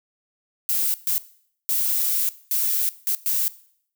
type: noise bursts at uneven times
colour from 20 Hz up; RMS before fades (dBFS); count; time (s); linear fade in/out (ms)
violet; -22; 6; 0.69-0.94 / 1.07-1.18 / 1.69-2.29 / 2.51-2.89 / 3.07-3.15 / 3.26-3.48; 0
effects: noise-tail reverb RT60 0.6 s tail -18 dB re dry